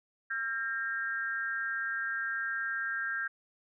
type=tone with amplitude modulation; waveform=sine; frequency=1601 Hz; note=G6; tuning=36 cents sharp; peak=-27 dBFS; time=0.3-3.28 s; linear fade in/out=10 ms; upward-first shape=sine; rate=239 Hz; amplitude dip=90%; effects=none